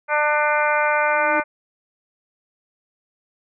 harmonic tone, 298.7 Hz, D4, 29 cents sharp, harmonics 2 / 3 / 4 / 5 / 6 / 7 / 8, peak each -22 / -22 / -25 / -22 / -33 / -26 / -28 dBFS, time 0.08-1.44 s, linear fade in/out 50 ms
triangle tone with exponential growth, 311.2 Hz, D#4, in tune, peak -22 dBFS, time 0.84-1.4 s, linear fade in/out 1 ms, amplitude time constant 120 ms
effects none

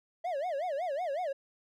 triangle tone with vibrato, 634 Hz, D#5, 32 cents sharp, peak -29 dBFS, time 0.24-1.33 s, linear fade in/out 10 ms, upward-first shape sine, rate 5.4 Hz, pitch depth 270 cents each way, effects none

